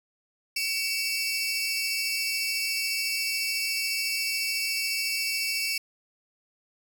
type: tone cluster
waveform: 25% pulse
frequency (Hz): 2255 / 2682 / 4946 / 5350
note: C#7 / E7 / D#8 / E8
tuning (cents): +29 / +29 / -11 / +25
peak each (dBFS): -27 / -26 / -29 / -34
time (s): 0.56-5.78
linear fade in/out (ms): 5
effects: none